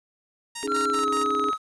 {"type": "tone bursts", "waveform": "5% pulse", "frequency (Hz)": 932.3, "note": "A#5", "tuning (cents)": 0, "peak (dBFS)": -20, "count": 4, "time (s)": [0.55, 1.24], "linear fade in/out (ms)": 10, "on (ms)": 120, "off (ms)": 70}
{"type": "chord", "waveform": "sine", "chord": "C# suspended second", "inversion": "none", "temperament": "equal", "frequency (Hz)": [277.2, 311.1, 415.3], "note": ["C#4", "D#4", "G#4"], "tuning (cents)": [0, 0, 0], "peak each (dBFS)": [-32, -34, -28], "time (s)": [0.63, 1.51], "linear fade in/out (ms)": 10}
{"type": "click train", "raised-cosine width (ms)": 0.3, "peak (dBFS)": -21, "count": 21, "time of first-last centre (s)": [0.63, 1.531], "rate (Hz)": 22.2}
{"type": "tone with pitch glide", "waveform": "triangle", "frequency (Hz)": [1366, 1274.5], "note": ["F6", "D#6"], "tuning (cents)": [-39, 41], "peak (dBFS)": -21, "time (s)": [0.67, 1.58], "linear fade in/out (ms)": 50, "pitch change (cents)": -120, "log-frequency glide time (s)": [0.86, 1.1]}
{"effects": ["resampled to 24000 Hz", "9-bit"]}